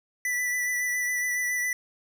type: tone with vibrato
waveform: square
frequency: 1975.5 Hz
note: B6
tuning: in tune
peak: -26 dBFS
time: 0.25-1.73 s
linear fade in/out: 2 ms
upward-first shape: sine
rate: 7.2 Hz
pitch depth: 19 cents each way
effects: none